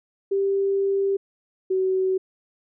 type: tone pair in turn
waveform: sine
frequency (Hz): 393.3 / 376.7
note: G4 / F#4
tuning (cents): +6 / +31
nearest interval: minor second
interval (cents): 75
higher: first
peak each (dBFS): -19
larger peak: neither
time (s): 0.31-1.17 / 1.7-2.18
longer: first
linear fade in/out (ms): 10
effects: none